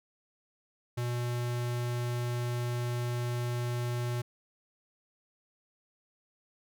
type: tone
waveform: square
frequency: 121.2 Hz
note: B2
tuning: 32 cents flat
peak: -31 dBFS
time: 0.97-4.22 s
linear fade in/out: 10 ms
effects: none